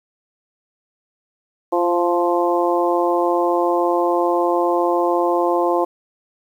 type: harmonic tone with a mistuned harmonic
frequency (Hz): 174.61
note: F3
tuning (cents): 0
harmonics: 2 / 3 / 4 / 5 / 6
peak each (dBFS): -19 / -21 / -22 / -23 / -24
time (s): 1.72-5.85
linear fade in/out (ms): 10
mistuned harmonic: 2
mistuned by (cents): -16
effects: 8-bit